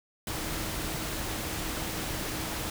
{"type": "tone in noise", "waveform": "sine", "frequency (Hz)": 316.3, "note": "D#4", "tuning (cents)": 29, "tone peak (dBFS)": -43, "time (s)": [0.27, 2.7], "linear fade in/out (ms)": 2, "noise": "pink", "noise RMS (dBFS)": -34, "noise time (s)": [0.27, 2.7], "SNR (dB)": -12, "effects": []}